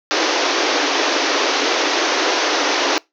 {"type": "band-pass noise", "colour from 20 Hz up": "pink", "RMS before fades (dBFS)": -18, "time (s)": [0.11, 2.98], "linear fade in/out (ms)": 0, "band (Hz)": [280, 6300], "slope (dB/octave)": 96, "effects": ["noise-tail reverb RT60 0.2 s tail -24 dB re dry"]}